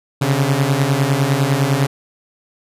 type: beating tone pair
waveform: sawtooth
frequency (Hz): 132.8 / 142.7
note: C3 / D3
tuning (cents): +26 / -49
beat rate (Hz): 9.9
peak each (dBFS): -13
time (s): 0.21-1.87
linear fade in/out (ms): 10
effects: resampled to 32000 Hz